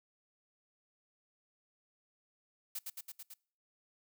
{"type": "noise with echo", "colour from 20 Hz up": "blue", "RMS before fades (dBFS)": -40, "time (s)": [2.75, 2.79], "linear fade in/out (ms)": 5, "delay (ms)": 110, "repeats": 5, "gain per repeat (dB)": -2, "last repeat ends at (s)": 3.34, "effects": ["noise-tail reverb RT60 0.5 s tail -25 dB re dry"]}